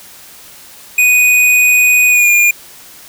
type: tone with pitch glide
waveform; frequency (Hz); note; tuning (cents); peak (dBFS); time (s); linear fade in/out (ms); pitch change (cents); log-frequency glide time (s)
square; 2483 to 2419; D#7 to D#7; -4 to -49; -7; 0.98-2.51; 5; -45; 2.09-2.31
effects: white hiss -37 dBFS RMS until 3.08 s